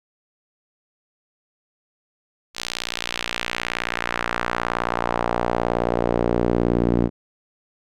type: tone with band-pass filter sweep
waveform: sawtooth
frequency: 59 Hz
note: A#1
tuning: 22 cents sharp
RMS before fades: -23 dBFS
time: 2.54-7.1 s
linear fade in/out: 50 ms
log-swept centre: 4500 to 280 Hz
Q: 1.3
effects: none